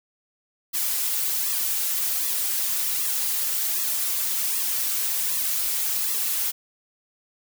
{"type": "noise with flanger", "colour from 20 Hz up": "blue", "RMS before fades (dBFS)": -25, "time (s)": [0.73, 6.52], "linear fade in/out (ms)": 20, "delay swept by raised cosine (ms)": [1.3, 5.5], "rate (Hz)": 1.3, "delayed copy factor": -0.95, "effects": []}